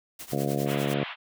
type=noise with tremolo; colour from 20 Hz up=white; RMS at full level=-38 dBFS; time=0.19-0.94 s; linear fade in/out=5 ms; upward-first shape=triangle; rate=10 Hz; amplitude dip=90%
type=harmonic tone; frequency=70.5 Hz; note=C#2; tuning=30 cents sharp; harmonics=2 / 3 / 4 / 5 / 6 / 7 / 8 / 9 / 10; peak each=-30 / -32 / -33 / -34 / -35 / -35 / -36 / -37 / -37 dBFS; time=0.32-1.04 s; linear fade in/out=5 ms
type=band-pass noise; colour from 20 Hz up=white; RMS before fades=-37 dBFS; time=0.65-1.16 s; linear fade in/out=50 ms; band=690 to 3400 Hz; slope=48 dB/octave
effects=none